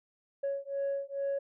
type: beating tone pair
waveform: sine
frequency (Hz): 554.4 / 556.7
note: C#5 / C#5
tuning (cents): 0 / +7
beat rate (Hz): 2.3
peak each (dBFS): -33 / -33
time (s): 0.43-1.39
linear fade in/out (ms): 10
effects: tanh soft clip ceiling -27 dBFS